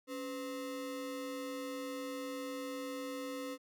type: ring-modulated tone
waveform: square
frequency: 392 Hz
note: G4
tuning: in tune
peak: -37 dBFS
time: 0.07-3.58 s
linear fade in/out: 50 ms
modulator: 114 Hz
effects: none